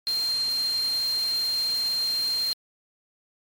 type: tone in noise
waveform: sine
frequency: 4186 Hz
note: C8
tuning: in tune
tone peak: -23 dBFS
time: 0.07-2.53 s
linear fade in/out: 0 ms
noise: white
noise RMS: -38 dBFS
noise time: 0.07-2.53 s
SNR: +12 dB
effects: MP3 64 kbps